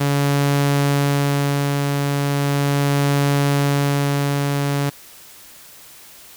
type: tone with tremolo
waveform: sawtooth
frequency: 141.8 Hz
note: C#3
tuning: 40 cents sharp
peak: -11 dBFS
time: 0-4.9 s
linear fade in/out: 10 ms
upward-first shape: sine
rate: 0.38 Hz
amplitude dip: 30%
effects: white hiss -43 dBFS RMS until 6.36 s